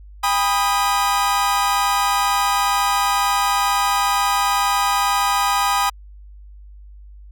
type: chord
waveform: 40% pulse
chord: G augmented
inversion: none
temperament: equal with one note detuned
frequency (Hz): 802.3 / 987.8 / 1244.5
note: G5 / B5 / D#6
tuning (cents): +40 / 0 / 0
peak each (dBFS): -20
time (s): 0.23-5.9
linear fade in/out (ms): 10
effects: added 50 Hz sine -38 dBFS peak until 7.31 s